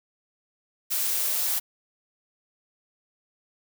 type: noise with high-pass filter sweep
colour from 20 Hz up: blue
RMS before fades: -26 dBFS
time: 0.9-1.6 s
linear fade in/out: 20 ms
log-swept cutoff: 250 to 770 Hz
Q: 2.1
effects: none

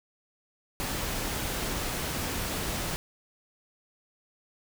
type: noise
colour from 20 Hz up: pink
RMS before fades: -32 dBFS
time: 0.8-2.96 s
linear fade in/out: 0 ms
effects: none

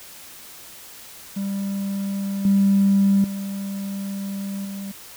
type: tone with level steps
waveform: triangle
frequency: 197.4 Hz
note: G3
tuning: 12 cents sharp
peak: -21 / -10 / -24 / -27 dBFS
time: 1.36-4.92 s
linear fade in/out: 10 ms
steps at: 2.45 / 3.24 / 4.65 s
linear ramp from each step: 2 ms
effects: tanh soft clip ceiling -11 dBFS + white hiss -42 dBFS RMS until 5.16 s

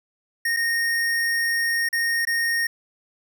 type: tone with dropouts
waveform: square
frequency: 1852 Hz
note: A#6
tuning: 12 cents flat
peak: -21 dBFS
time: 0.45-2.67 s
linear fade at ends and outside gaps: 5 ms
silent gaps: 0.565-0.569 / 1.889-1.928 / 2.252-2.271 s
effects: none

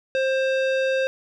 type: tone with low-pass filter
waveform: square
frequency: 529 Hz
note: C5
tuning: 19 cents sharp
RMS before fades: -22 dBFS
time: 0.15-1.07 s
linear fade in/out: 0 ms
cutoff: 3200 Hz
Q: 1.2
effects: none

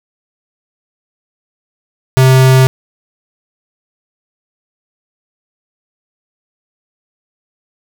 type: tone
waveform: square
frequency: 130.81 Hz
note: C3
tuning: in tune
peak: -5 dBFS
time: 2.17-2.67 s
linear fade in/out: 0 ms
effects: none

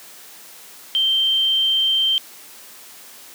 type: tone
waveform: sine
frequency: 3136 Hz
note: G7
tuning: in tune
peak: -15 dBFS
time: 0.95-2.18 s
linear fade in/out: 0 ms
effects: white hiss -42 dBFS RMS until 3.34 s + high-pass 200 Hz 12 dB/octave

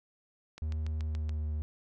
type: click train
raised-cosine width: 0.2 ms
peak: -29 dBFS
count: 6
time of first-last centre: 0.58-1.293 s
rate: 7.01 Hz
type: tone with pitch glide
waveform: triangle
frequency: 77.78 to 76.14 Hz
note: D#2 to D#2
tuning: 0 to -37 cents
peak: -29 dBFS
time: 0.62-1.62 s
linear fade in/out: 0 ms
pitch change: -37 cents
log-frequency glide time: 1.01-1.49 s
effects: none

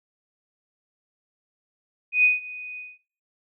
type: tone with ADSR envelope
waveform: sine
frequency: 2489 Hz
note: D#7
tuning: in tune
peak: -13 dBFS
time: 2.12-2.99 s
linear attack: 120 ms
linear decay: 160 ms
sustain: -20 dB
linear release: 210 ms
effects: noise-tail reverb RT60 0.4 s tail -18 dB re dry

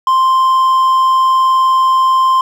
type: tone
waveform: triangle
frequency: 1046.5 Hz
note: C6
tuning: in tune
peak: -6 dBFS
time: 0.07-2.41 s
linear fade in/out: 2 ms
effects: none

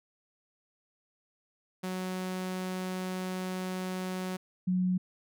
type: tone pair in turn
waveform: sawtooth / sine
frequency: 185 / 182.98 Hz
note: F#3 / F#3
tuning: 0 / -19 cents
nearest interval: unison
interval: 19 cents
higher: first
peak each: -29 / -25 dBFS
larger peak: second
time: 1.83-4.37 / 4.67-4.98 s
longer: first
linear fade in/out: 10 ms
effects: none

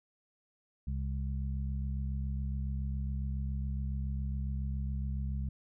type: harmonic tone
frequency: 67.2 Hz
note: C2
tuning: 47 cents sharp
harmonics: 1 / 2 / 3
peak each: -33 / -39 / -43 dBFS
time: 0.87-5.49 s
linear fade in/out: 5 ms
effects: none

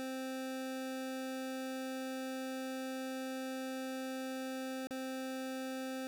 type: tone with dropouts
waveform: 25% pulse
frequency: 261.7 Hz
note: C4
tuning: in tune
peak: -35 dBFS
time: 0-6.07 s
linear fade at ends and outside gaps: 0 ms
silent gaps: 4.871-4.908 s
effects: none

